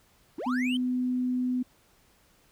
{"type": "linear sweep", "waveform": "triangle", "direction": "up", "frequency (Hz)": [246.5, 3173], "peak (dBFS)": -30, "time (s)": [0.38, 0.77], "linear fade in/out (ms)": 5}
{"type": "tone", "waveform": "sine", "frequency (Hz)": 251.2, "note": "B3", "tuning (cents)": 30, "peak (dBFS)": -25, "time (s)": [0.46, 1.63], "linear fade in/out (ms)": 10}
{"effects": ["pink hiss -63 dBFS RMS until 2.51 s"]}